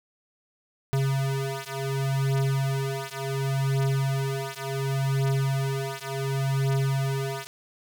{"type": "beating tone pair", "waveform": "square", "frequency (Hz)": [135.4, 136.09], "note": ["C#3", "C#3"], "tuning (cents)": [-40, -32], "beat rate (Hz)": 0.69, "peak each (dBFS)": -28, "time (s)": [0.93, 7.47], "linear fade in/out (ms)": 0, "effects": []}